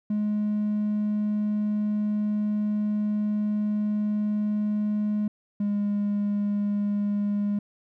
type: tone pair in turn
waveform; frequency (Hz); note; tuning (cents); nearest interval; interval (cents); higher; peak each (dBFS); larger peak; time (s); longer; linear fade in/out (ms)
triangle; 209.9 / 204.9; G#3 / G#3; +19 / -23; unison; 42; first; -20; neither; 0.1-5.28 / 5.6-7.59; first; 5
effects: tanh soft clip ceiling -18 dBFS